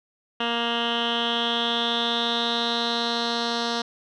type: tone with low-pass filter sweep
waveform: 10% pulse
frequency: 234.4 Hz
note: A#3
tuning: 10 cents sharp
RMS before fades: -25 dBFS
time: 0.4-3.82 s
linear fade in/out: 5 ms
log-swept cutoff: 2800 to 4600 Hz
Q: 6.7
effects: none